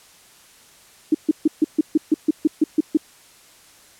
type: tone bursts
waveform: sine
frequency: 309.7 Hz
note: D#4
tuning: 8 cents flat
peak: -11 dBFS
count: 12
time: 1.12-2.972 s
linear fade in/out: 5 ms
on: 26 ms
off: 140 ms
effects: white hiss -50 dBFS RMS until 3.99 s + low-pass 11000 Hz 12 dB/octave